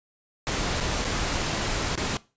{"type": "noise with dropouts", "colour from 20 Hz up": "pink", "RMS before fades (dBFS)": -27, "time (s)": [0.47, 2.17], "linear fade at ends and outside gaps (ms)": 0, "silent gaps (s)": [[0.802, 0.807], [1.044, 1.049], [1.954, 1.976]], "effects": ["noise-tail reverb RT60 0.3 s tail -20 dB re dry", "resampled to 16000 Hz"]}